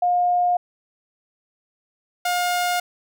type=tone pair in turn; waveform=sine / sawtooth; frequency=712 / 712 Hz; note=F5 / F5; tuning=+33 / +33 cents; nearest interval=unison; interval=0 cents; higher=neither; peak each=-16 dBFS; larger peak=neither; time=0.02-0.57 / 2.25-2.8 s; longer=neither; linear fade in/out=5 ms; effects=none